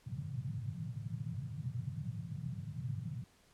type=band-pass noise; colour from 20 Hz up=white; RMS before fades=-41 dBFS; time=0.06-3.24 s; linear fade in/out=2 ms; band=100 to 160 Hz; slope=48 dB/octave; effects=pink hiss -67 dBFS RMS until 3.53 s + low-pass 11000 Hz 12 dB/octave